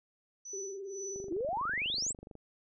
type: tone with tremolo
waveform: sine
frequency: 5970 Hz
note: F#8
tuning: 15 cents sharp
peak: -39 dBFS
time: 0.45-1.31 s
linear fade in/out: 5 ms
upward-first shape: sine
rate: 2 Hz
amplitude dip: 100%
type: tone with vibrato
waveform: sine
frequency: 392 Hz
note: G4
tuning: in tune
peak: -39 dBFS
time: 0.53-1.32 s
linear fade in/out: 5 ms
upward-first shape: sine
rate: 19 Hz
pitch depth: 57 cents each way
type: click train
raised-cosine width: 2 ms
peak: -35 dBFS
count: 30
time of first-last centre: 1.16-2.353 s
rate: 24.3 Hz
type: exponential sweep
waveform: sine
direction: up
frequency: 303.9 to 8300 Hz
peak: -31 dBFS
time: 1.3-2.13 s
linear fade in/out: 20 ms
effects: none